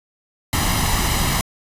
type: noise with comb filter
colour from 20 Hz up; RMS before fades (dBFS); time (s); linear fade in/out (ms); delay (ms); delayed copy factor
pink; -19; 0.53-1.41; 0; 1; +0.6
effects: resampled to 32000 Hz